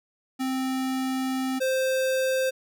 square tone pair in turn, 261.6 / 523.2 Hz, C4 / C5, 0 / 0 cents, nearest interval octave, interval 1200 cents, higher second, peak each -26 / -23 dBFS, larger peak second, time 0.39-1.6 / 1.6-2.51 s, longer first, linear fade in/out 20 ms, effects none

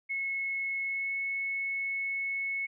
sine tone with pitch glide, 2186 to 2199 Hz, C#7 to C#7, -25 to -14 cents, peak -30 dBFS, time 0.09-2.67 s, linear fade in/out 20 ms, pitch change +11 cents, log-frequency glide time 0.84-1.12 s, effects none

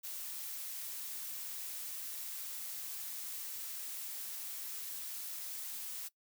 blue noise, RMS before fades -43 dBFS, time 0.03-6.09 s, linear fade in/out 20 ms, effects noise-tail reverb RT60 0.1 s tail -20 dB re dry

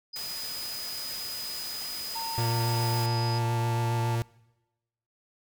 sine tone, 4978 Hz, D#8, in tune, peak -35 dBFS, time 0.13-3.39 s, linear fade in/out 10 ms
white noise, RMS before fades -39 dBFS, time 0.16-3.06 s, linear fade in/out 0 ms
triangle tone with pitch glide, 910 to 880 Hz, A#5 to A5, -42 to 0 cents, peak -31 dBFS, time 2.15-4.16 s, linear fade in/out 10 ms, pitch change -58 cents, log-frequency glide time 2.29-3.09 s
45% pulse tone with vibrato, 116.54 Hz, A#2, in tune, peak -26 dBFS, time 2.38-4.22 s, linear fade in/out 0 ms, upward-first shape triangle, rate 7.2 Hz, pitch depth 17 cents each way
effects noise-tail reverb RT60 1.0 s tail -23 dB re dry

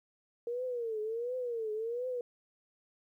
sine tone with vibrato, 466.2 Hz, A#4, in tune, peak -33 dBFS, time 0.47-2.21 s, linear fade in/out 2 ms, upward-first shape triangle, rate 1.4 Hz, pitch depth 170 cents each way, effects 12-bit

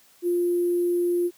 sine tone with sample-and-hold, 350 Hz, F4, 4 cents sharp, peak -20 dBFS, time 0.22-1.31 s, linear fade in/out 50 ms, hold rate 11025 Hz, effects white hiss -57 dBFS RMS until 1.37 s + high-pass 100 Hz 12 dB/octave

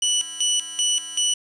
20% pulse tone with tremolo, 2960 Hz, F#7, in tune, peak -13 dBFS, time 0.02-1.34 s, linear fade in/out 5 ms, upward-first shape square, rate 2.6 Hz, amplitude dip 80%, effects resampled to 22050 Hz + 7-bit

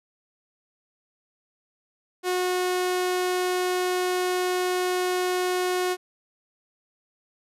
sawtooth tone, 363.8 Hz, F#4, 29 cents flat, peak -19 dBFS, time 2.23-5.97 s, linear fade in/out 50 ms, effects resampled to 32000 Hz

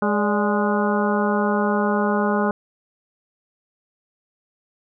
harmonic tone with a mistuned harmonic, 207.7 Hz, G#3, in tune, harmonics 1 / 2 / 3 / 4 / 5 / 6 / 7, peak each -21 / -24 / -26 / -27 / -28 / -29 / -29 dBFS, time 0.02-2.51 s, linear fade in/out 2 ms, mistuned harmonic 3, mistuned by -90 cents, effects none

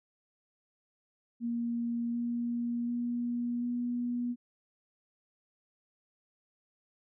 sine tone with pitch steps, 235.4 / 237.7 / 240.1 / 242.4 Hz, A#3 / A#3 / B3 / B3, +17 / +34 / -49 / -32 cents, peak -30 dBFS, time 1.4-4.36 s, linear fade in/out 50 ms, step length 740 ms, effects none

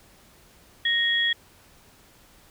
sine tone pair together, 1864.7 / 3323 Hz, A#6 / G#7, 0 / 0 cents, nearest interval minor seventh, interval 1000 cents, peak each -23 / -23 dBFS, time 0.85-1.33 s, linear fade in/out 5 ms, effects pink hiss -55 dBFS RMS until 2.5 s

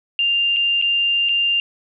sine tone with dropouts, 2794 Hz, F7, in tune, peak -15 dBFS, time 0.19-1.6 s, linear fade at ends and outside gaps 1 ms, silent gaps 0.563-0.567 / 0.815-0.823 / 1.288-1.292 s, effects none

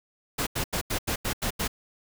pink noise bursts, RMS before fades -28 dBFS, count 8, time 0.38-1.679 s, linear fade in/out 10 ms, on 88 ms, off 85 ms, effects none

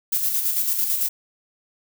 violet noise with tremolo, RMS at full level -21 dBFS, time 0.12-1.09 s, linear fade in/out 10 ms, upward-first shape square, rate 9 Hz, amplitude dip 40%, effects none

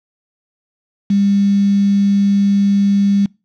sine tone with quantisation, 200 Hz, G3, 35 cents sharp, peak -10 dBFS, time 1.1-3.26 s, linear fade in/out 5 ms, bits 5, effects noise-tail reverb RT60 0.3 s tail -26 dB re dry + low-pass 4000 Hz 12 dB/octave

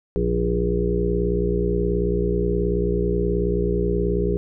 harmonic tone with a mistuned harmonic, 58.6 Hz, A#1, 10 cents sharp, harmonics 1 / 2 / 3 / 5 / 6 / 7 / 8, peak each -24 / -32 / -25 / -33 / -29 / -23 / -30 dBFS, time 0.16-4.37 s, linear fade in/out 0 ms, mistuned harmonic 8, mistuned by +41 cents, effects none

